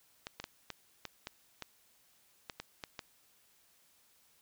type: clicks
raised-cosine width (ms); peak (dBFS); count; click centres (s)
0.2; -23; 11; 0.269 / 0.4 / 0.441 / 0.703 / 1.053 / 1.271 / 1.623 / 2.498 / 2.6 / 2.838 / 2.992
effects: white hiss -68 dBFS RMS until 4.41 s